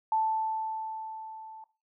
sine tone with level ramp, 880 Hz, A5, in tune, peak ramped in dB -23 to -44 dBFS, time 0.12-1.64 s, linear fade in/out 2 ms, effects noise-tail reverb RT60 0.3 s tail -17 dB re dry

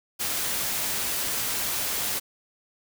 white noise, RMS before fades -28 dBFS, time 0.19-2.2 s, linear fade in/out 20 ms, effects none

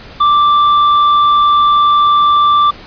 triangle tone with hard clipping, 1174.7 Hz, D6, in tune, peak -8 dBFS, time 0.2-2.71 s, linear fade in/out 10 ms, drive 9 dB, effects pink hiss -34 dBFS RMS until 2.86 s + resampled to 11025 Hz

